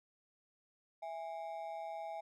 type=ring-modulated tone; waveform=triangle; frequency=740 Hz; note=F#5; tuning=in tune; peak=-36 dBFS; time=1.02-2.21 s; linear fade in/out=10 ms; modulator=80.9 Hz; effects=none